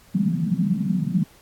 white band-pass noise, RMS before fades -22 dBFS, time 0.14-1.24 s, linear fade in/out 10 ms, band 160 to 210 Hz, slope 48 dB/octave, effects pink hiss -53 dBFS RMS until 1.41 s + AAC 64 kbps

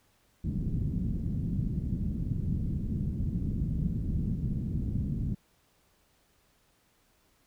white low-pass noise, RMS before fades -31 dBFS, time 0.44-5.35 s, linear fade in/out 5 ms, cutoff 200 Hz, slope 24 dB/octave, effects pink hiss -68 dBFS RMS until 7.46 s

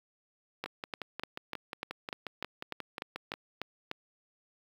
two click trains, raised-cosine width 0.3 ms, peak -21 / -19 dBFS, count 16 / 12, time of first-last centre 0.66-3.339 / 0.64-3.914 s, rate 5.6 / 3.36 Hz, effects high-pass 150 Hz 12 dB/octave + 8-bit

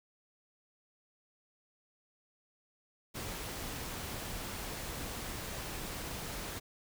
pink noise, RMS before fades -41 dBFS, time 3.14-6.6 s, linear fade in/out 20 ms, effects none

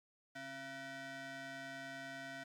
25% pulse ring-modulated tone, 410 Hz, G#4, 22 cents flat, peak -39 dBFS, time 0.35-2.44 s, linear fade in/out 10 ms, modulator 1090 Hz, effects low-pass 7000 Hz 12 dB/octave + 12-bit

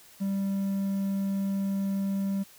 triangle tone with quantisation, 196 Hz, G3, in tune, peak -24 dBFS, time 0.2-2.44 s, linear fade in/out 20 ms, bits 9, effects white hiss -54 dBFS RMS until 2.58 s

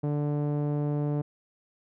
sawtooth tone with low-pass filter, 146.83 Hz, D3, in tune, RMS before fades -28 dBFS, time 0.03-1.22 s, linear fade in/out 10 ms, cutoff 570 Hz, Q 0.91, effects none

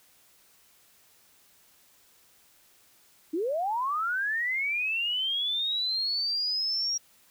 sine linear sweep, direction up, 293.7 to 5670 Hz, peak -26 dBFS, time 3.33-6.98 s, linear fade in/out 10 ms, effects white hiss -61 dBFS RMS until 7.3 s

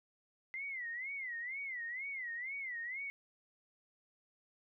sine tone with vibrato, 2036 Hz, C7, 48 cents flat, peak -39 dBFS, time 0.54-3.1 s, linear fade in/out 0 ms, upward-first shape sine, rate 2.1 Hz, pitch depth 170 cents each way, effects none

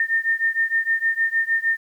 sine beating tone pair, 1813 / 1819.5 Hz, A#6 / A#6, -49 / -42 cents, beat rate 6.5 Hz, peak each -21 / -22 dBFS, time 0-1.77 s, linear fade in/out 2 ms, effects 9-bit

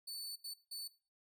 sawtooth tone bursts at uneven times, 4489 Hz, C#8, 21 cents sharp, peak -40 dBFS, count 3, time 0.07-0.36 / 0.44-0.54 / 0.71-0.88 s, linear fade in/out 10 ms, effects noise-tail reverb RT60 0.4 s tail -20 dB re dry

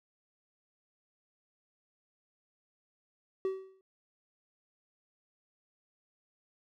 triangle tone with exponential decay, 381.5 Hz, G4, 47 cents flat, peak -25 dBFS, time 3.45-3.81 s, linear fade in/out 1 ms, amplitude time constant 78 ms, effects none

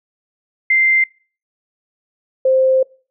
sine tone pair in turn, 2087 / 523.6 Hz, C7 / C5, -5 / +1 cents, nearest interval 2 octaves, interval 2394 cents, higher first, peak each -10 dBFS, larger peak neither, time 0.7-1.04 / 2.45-2.83 s, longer second, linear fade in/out 5 ms, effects noise-tail reverb RT60 0.4 s tail -25 dB re dry

